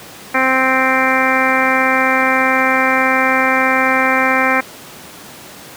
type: harmonic tone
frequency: 261.6 Hz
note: C4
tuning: in tune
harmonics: 1 / 2 / 3 / 4 / 5 / 6 / 7 / 8 / 9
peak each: -20 / -20 / -20 / -20 / -20 / -20 / -20 / -20 / -20 dBFS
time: 0.34-4.61 s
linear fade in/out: 10 ms
effects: pink hiss -35 dBFS RMS until 5.76 s + high-pass 150 Hz 12 dB/octave